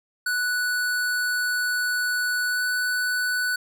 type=tone with pitch glide; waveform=square; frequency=1480 to 1489.4 Hz; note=F#6 to F#6; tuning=0 to +11 cents; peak=-23 dBFS; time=0.26-3.56 s; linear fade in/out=5 ms; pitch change=+11 cents; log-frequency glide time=2.48-2.62 s; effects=none